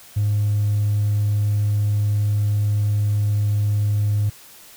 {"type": "tone with hard clipping", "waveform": "sine", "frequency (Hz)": 103.83, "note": "G#2", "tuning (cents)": 0, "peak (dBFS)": -17, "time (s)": [0.16, 4.3], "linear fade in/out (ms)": 10, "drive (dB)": 1, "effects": ["white hiss -45 dBFS RMS until 4.76 s"]}